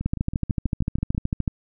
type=two click trains; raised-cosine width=5 ms; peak=-17 / -10 dBFS; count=8 / 20; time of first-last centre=0.01-1.148 / 0.06-1.478 s; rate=6.15 / 13.4 Hz; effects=none